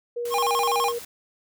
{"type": "tone with pitch glide", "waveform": "sine", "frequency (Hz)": [477.8, 473.4], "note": ["A#4", "A#4"], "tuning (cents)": [43, 27], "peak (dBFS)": -26, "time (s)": [0.16, 0.99], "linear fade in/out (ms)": 10, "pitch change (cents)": -16, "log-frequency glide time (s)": [0.41, 0.49]}
{"type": "noise", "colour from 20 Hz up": "white", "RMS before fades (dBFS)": -40, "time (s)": [0.25, 1.05], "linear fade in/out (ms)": 5}
{"type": "tone with vibrato", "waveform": "square", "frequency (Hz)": 932.3, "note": "A#5", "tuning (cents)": 0, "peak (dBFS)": -22, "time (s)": [0.3, 0.93], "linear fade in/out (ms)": 50, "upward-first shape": "square", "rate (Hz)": 12, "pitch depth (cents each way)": 250}
{"effects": []}